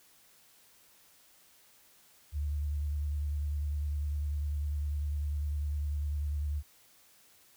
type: tone with vibrato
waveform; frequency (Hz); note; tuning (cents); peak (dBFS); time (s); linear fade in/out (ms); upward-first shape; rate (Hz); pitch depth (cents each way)
sine; 73.42; D2; 0; -30; 2.32-6.63; 50; square; 10; 27
effects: white hiss -62 dBFS RMS until 7.56 s